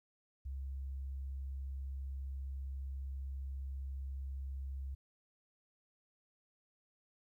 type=tone; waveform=sine; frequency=67.4 Hz; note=C#2; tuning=48 cents flat; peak=-39 dBFS; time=0.45-4.95 s; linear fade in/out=10 ms; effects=13-bit